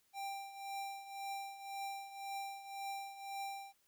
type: tone with tremolo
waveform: square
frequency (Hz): 789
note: G5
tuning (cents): +11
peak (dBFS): -40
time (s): 0.13-3.73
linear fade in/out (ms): 50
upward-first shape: triangle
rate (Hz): 1.9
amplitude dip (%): 75
effects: white hiss -75 dBFS RMS until 3.87 s